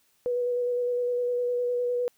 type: tone with vibrato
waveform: sine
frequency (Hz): 489.1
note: B4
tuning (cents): -17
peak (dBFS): -24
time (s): 0.26-2.08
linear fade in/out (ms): 0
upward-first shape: square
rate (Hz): 9.8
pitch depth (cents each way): 12
effects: white hiss -67 dBFS RMS until 2.17 s